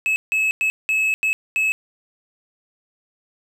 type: tone bursts at uneven times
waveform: triangle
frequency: 2587 Hz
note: E7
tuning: 33 cents flat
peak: -15 dBFS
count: 6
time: 0.06-0.16 / 0.32-0.51 / 0.61-0.7 / 0.89-1.14 / 1.23-1.33 / 1.56-1.72 s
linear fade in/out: 0 ms
effects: none